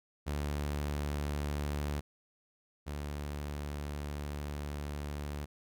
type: tone pair in turn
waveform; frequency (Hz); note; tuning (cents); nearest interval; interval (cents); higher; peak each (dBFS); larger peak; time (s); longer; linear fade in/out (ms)
sawtooth; 73 / 73; D2 / D2; -10 / -10; unison; 0; neither; -29 / -33; first; 0.26-2.01 / 2.86-5.46; second; 20
effects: none